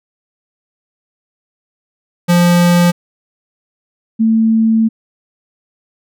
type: tone pair in turn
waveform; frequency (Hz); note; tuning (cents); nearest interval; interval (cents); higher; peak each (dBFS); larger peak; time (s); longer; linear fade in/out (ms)
square / sine; 174.61 / 223.3; F3 / A3; 0 / +26; major third; 426; second; -8; neither; 2.28-2.92 / 4.19-4.89; second; 20
effects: none